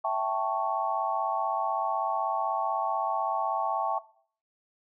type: chord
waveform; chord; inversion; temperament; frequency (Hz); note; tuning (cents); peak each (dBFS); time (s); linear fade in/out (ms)
sine; A dominant seventh; second; equal; 659.3 / 784 / 880 / 1108.7; E5 / G5 / A5 / C#6; 0 / 0 / 0 / 0; -31; 0.04-3.99; 10
effects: noise-tail reverb RT60 0.5 s tail -18 dB re dry